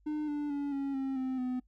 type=tone with pitch steps; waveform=triangle; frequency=302.5 / 293.5 / 284.9 / 276.4 / 268.3 / 260.3 / 252.6 Hz; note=D#4 / D4 / C#4 / C#4 / C4 / C4 / B3; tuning=-49 / -1 / +48 / -5 / +44 / -9 / +39 cents; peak=-29 dBFS; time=0.06-1.6 s; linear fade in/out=10 ms; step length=220 ms; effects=noise-tail reverb RT60 0.1 s tail -22 dB re dry + added 50 Hz sine -63 dBFS peak until 1.67 s